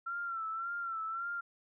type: tone with vibrato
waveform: sine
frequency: 1355 Hz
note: E6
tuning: 47 cents sharp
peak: -35 dBFS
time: 0.06-1.41 s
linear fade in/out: 10 ms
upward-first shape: sine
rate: 1.8 Hz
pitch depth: 59 cents each way
effects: none